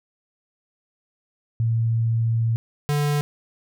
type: tone pair in turn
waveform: sine / square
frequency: 114.3 / 146.48 Hz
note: A#2 / D3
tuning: -34 / -4 cents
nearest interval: major third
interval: 430 cents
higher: second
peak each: -18 / -20 dBFS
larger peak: first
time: 1.6-2.56 / 2.89-3.21 s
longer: first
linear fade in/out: 0 ms
effects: none